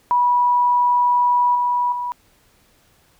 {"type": "tone with level steps", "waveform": "sine", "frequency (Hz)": 976, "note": "B5", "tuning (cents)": -21, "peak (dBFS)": [-13, -16, -22], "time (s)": [0.11, 2.12], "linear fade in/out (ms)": 0, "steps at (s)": [1.55, 1.92], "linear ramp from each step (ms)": 2, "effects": ["pink hiss -57 dBFS RMS until 3.19 s"]}